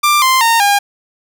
sawtooth tone with pitch steps, 1185 / 1043.6 / 919.1 / 809.4 Hz, D6 / C6 / A#5 / G#5, +15 / -5 / -25 / -45 cents, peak -5 dBFS, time 0.03-0.79 s, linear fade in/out 10 ms, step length 190 ms, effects none

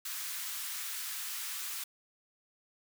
white high-pass noise, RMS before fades -39 dBFS, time 0.05-1.84 s, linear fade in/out 5 ms, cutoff 1100 Hz, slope 24 dB/octave, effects none

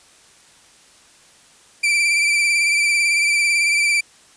40% pulse tone with vibrato, 2339 Hz, D7, 8 cents flat, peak -14 dBFS, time 1.83-4.01 s, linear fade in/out 10 ms, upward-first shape sine, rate 18 Hz, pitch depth 36 cents each way, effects white hiss -50 dBFS RMS until 4.36 s + resampled to 22050 Hz

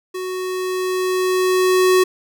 square tone with level ramp, 370 Hz, F#4, in tune, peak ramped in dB -25 to -11 dBFS, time 0.14-2.04 s, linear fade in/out 10 ms, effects none

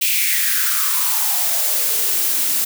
blue noise with high-pass filter sweep, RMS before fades -18 dBFS, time 0.01-2.65 s, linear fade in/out 10 ms, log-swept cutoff 2700 to 220 Hz, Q 5.2, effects none

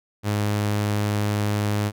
sawtooth tone, 104 Hz, G#2, 3 cents sharp, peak -17 dBFS, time 0.23-1.92 s, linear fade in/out 50 ms, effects none

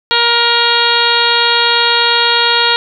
harmonic tone, 471.4 Hz, A#4, 19 cents sharp, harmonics 1 / 2 / 3 / 4 / 5 / 6 / 7 / 8 / 9, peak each -20 / -16 / -16 / -20 / -22 / -19 / -17 / -18 / -17 dBFS, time 0.11-2.76 s, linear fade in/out 0 ms, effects none

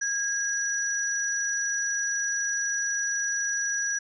sine tone pair together, 1637 / 5862 Hz, G#6 / F#8, -25 / -17 cents, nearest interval octave + minor seventh, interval 2208 cents, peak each -28 dBFS, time 0.01-3.99 s, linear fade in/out 10 ms, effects none

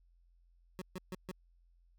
25% pulse tone bursts, 185 Hz, F#3, in tune, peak -36 dBFS, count 4, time 0.79-1.314 s, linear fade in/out 0 ms, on 26 ms, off 140 ms, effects added 43 Hz sine -64 dBFS peak until 1.98 s

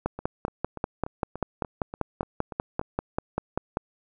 two click trains, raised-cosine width 1 ms, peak -21 / -11 dBFS, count 10 / 20, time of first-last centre 0.19-2.814 / 0.06-3.771 s, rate 3.43 / 5.12 Hz, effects none

